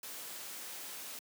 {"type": "noise", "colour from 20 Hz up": "white", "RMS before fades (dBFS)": -45, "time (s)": [0.03, 1.19], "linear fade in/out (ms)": 2, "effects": ["high-pass 200 Hz 12 dB/octave"]}